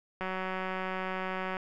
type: click train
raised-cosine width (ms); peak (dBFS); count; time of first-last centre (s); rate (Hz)
0.5; -20; 255; 0.21-1.568; 187
effects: none